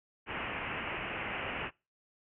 white low-pass noise, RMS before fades -38 dBFS, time 0.26-1.71 s, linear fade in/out 50 ms, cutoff 2900 Hz, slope 96 dB/octave, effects noise-tail reverb RT60 0.3 s tail -25 dB re dry

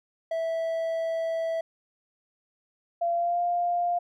triangle tone, 656 Hz, E5, 9 cents flat, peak -24 dBFS, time 0.31-1.61 s, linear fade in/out 5 ms
sine tone with pitch glide, 685 to 700.6 Hz, F5 to F5, -34 to +5 cents, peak -23 dBFS, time 3.01-3.99 s, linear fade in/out 10 ms, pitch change +39 cents, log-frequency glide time 3.14-3.4 s
effects none

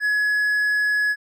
triangle tone, 1689 Hz, G#6, 29 cents sharp, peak -16 dBFS, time 0-1.16 s, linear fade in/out 50 ms, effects none

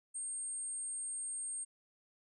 sine tone, 8580 Hz, C9, 42 cents sharp, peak -38 dBFS, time 0.14-1.65 s, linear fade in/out 20 ms, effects none

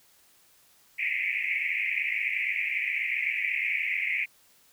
white band-pass noise, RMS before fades -29 dBFS, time 0.98-4.26 s, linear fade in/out 20 ms, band 2000 to 2500 Hz, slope 96 dB/octave, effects white hiss -61 dBFS RMS until 4.72 s

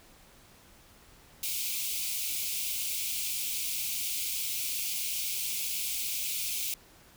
white high-pass noise, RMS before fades -33 dBFS, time 1.43-6.74 s, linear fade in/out 2 ms, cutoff 2200 Hz, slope 96 dB/octave, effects pink hiss -57 dBFS RMS until 7.16 s

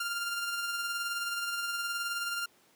sawtooth tone with tremolo, 1396 Hz, F6, 1 cent flat, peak -27 dBFS, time 0-2.46 s, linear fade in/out 5 ms, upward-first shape sine, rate 19 Hz, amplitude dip 35%, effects pink hiss -64 dBFS RMS until 2.75 s + high-pass 200 Hz 12 dB/octave

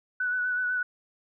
sine tone with vibrato, 1486 Hz, F#6, 7 cents sharp, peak -25 dBFS, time 0.2-0.83 s, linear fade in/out 5 ms, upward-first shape sine, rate 8 Hz, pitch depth 26 cents each way, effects none

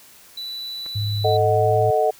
triangle tone, 3964 Hz, B7, 6 cents sharp, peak -27 dBFS, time 0.37-1.37 s, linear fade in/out 5 ms
clicks, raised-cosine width 0.5 ms, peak -33 / -25 dBFS, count 2, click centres 0.857 / 0.863 s
sine tone with pitch glide, 103.83 to 108.3 Hz, G#2 to A2, 0 to -27 cents, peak -21 dBFS, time 0.95-1.91 s, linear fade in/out 10 ms, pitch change +73 cents, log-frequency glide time 1.42-1.8 s
sine chord, D# diminished, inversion second, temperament equal, 440 / 622.3 / 740 Hz, A4 / D#5 / F#5, 0 / 0 / 0 cents, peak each -20 dBFS, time 1.24-2.11 s, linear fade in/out 10 ms
effects white hiss -48 dBFS RMS until 2.19 s

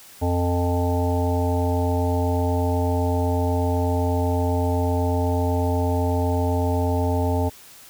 harmonic tone, 88 Hz, F2, 14 cents sharp, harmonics 1 / 3 / 5 / 7 / 9 / 10, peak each -21 / -26 / -28 / -29 / -31 / -31 dBFS, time 0.21-7.5 s, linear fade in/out 20 ms, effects white hiss -46 dBFS RMS until 7.89 s

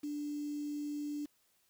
sine tone with quantisation, 293.7 Hz, D4, in tune, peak -36 dBFS, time 0.03-1.26 s, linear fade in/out 10 ms, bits 9, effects white hiss -73 dBFS RMS until 1.69 s

